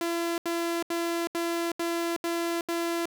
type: tone bursts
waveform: sawtooth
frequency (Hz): 338.5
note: E4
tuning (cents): +46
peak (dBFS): -23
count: 7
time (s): 0.01-3.056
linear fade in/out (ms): 2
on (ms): 370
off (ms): 76
effects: none